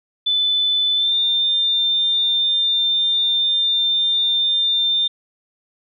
sine tone with pitch glide, 3507 to 3601 Hz, A7 to A7, -6 to +39 cents, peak -15 dBFS, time 0.26-5.08 s, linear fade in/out 10 ms, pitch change +45 cents, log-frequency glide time 0.95-1.15 s, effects none

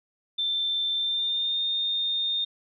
sine tone with pitch glide, 3557 to 3649 Hz, A7 to A#7, +18 to -38 cents, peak -24 dBFS, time 0.38-2.45 s, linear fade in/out 10 ms, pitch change +44 cents, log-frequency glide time 0.93-1.6 s, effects none

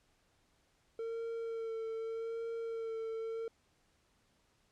triangle tone with vibrato, 453.6 Hz, A#4, 47 cents flat, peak -35 dBFS, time 0.99-3.48 s, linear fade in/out 2 ms, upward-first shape sine, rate 0.83 Hz, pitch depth 21 cents each way, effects pink hiss -73 dBFS RMS until 4.71 s + low-pass 9000 Hz 12 dB/octave

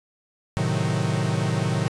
45% pulse chord, A diminished seventh, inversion none, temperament equal, 110 / 130.81 / 155.56 / 185 Hz, A2 / C3 / Eb3 / Gb3, 0 / 0 / 0 / 0 cents, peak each -27 / -27 / -26 / -29 dBFS, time 0.57-1.88 s, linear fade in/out 0 ms, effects resampled to 22050 Hz

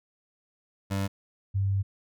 25% pulse / sine tone pair in turn, 98 / 98 Hz, G2 / G2, 0 / 0 cents, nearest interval unison, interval 0 cents, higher neither, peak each -23 dBFS, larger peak neither, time 0.9-1.08 / 1.54-1.83 s, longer second, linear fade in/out 20 ms, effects none

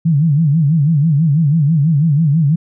sine tone with vibrato, 152.7 Hz, D#3, 32 cents flat, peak -9 dBFS, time 0.05-2.56 s, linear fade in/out 10 ms, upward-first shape sine, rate 6.1 Hz, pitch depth 170 cents each way, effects none

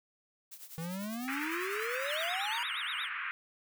blue noise with tremolo, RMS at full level -46 dBFS, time 0.51-2.31 s, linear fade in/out 10 ms, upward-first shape triangle, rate 10 Hz, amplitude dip 80%
square exponential sweep, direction up, 160 to 976 Hz, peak -37 dBFS, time 0.78-2.63 s, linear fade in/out 0 ms
pink band-pass noise, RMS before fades -38 dBFS, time 1.28-3.31 s, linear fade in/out 0 ms, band 1200 to 2600 Hz, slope 48 dB/octave
triangle tone with vibrato, 3263 Hz, G#7, 31 cents flat, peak -36 dBFS, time 2.05-3.1 s, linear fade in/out 50 ms, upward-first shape sine, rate 8.5 Hz, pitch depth 270 cents each way
effects none

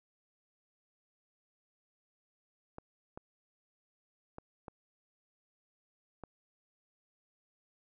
clicks, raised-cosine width 1 ms, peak -30 dBFS, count 5, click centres 2.784 / 3.175 / 4.384 / 4.682 / 6.237 s, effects none

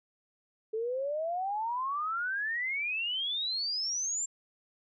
sine exponential sweep, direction up, 430 to 7459 Hz, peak -30 dBFS, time 0.73-4.26 s, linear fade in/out 10 ms, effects none

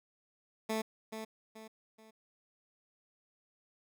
15% pulse tone with echo, 220 Hz, A3, in tune, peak -26 dBFS, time 0.69-0.82 s, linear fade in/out 10 ms, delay 430 ms, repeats 3, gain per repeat -8 dB, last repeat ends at 2.11 s, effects none

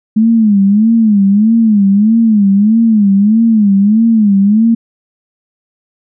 sine tone with vibrato, 212.1 Hz, G#3, 37 cents sharp, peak -5 dBFS, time 0.16-4.75 s, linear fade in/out 10 ms, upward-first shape sine, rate 1.6 Hz, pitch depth 140 cents each way, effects none

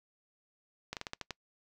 slowing click train, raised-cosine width 0.2 ms, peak -20 dBFS, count 7, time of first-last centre 0.93-1.307 s, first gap 38 ms, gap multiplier 1.2, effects noise-tail reverb RT60 0.1 s tail -25 dB re dry

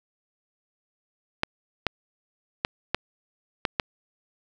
clicks, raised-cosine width 0.3 ms, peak -6 dBFS, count 6, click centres 1.434 / 1.867 / 2.649 / 2.946 / 3.652 / 3.798 s, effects none

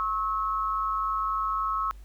sine tone pair together, 1091 / 1294.7 Hz, C#6 / E6, -28 / -32 cents, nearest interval minor third, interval 296 cents, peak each -28 dBFS, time 0-1.91 s, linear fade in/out 0 ms, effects added 50 Hz sine -43 dBFS peak until 2.04 s + pink hiss -62 dBFS RMS until 2.04 s

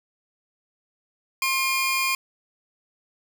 sawtooth tone pair together, 1065 / 2417 Hz, C6 / D7, +30 / +49 cents, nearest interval octave + major second, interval 1419 cents, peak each -22 / -20 dBFS, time 1.42-2.15 s, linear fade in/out 2 ms, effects none

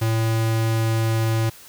square tone, 112.4 Hz, A2, 37 cents sharp, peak -19 dBFS, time 0.01-1.5 s, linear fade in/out 10 ms, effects white hiss -45 dBFS RMS until 1.68 s

